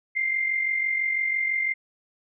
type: tone pair together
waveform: sine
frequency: 2095 / 2141 Hz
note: C7 / C7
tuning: +2 / +39 cents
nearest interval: unison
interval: 37 cents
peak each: -23 / -31 dBFS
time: 0.15-1.74 s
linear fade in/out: 20 ms
effects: none